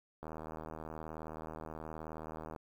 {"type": "click train", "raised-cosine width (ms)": 1, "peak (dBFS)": -30, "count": 185, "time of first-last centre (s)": [0.23, 2.562], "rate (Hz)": 78.9, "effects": ["10-bit"]}